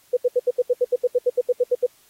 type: tone bursts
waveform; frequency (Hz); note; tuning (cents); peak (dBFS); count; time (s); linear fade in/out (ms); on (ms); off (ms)
sine; 493.9; B4; 0; -14; 16; 0.13-1.865; 10; 40; 73
effects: white hiss -57 dBFS RMS until 2.09 s + AAC 48 kbps